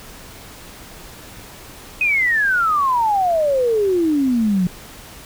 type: exponential sweep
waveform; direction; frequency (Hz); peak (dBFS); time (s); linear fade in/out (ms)
sine; down; 2541 to 174.61; -14; 2.01-4.67; 2
effects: pink hiss -39 dBFS RMS until 5.25 s